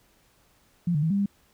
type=tone with pitch steps; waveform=sine; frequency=173.4 / 147.6 / 160.7 / 199 / 200.3 Hz; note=F3 / D3 / E3 / G3 / G3; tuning=-12 / +9 / -44 / +26 / +38 cents; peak=-21 dBFS; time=0.87-1.26 s; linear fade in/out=5 ms; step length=78 ms; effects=pink hiss -63 dBFS RMS until 1.53 s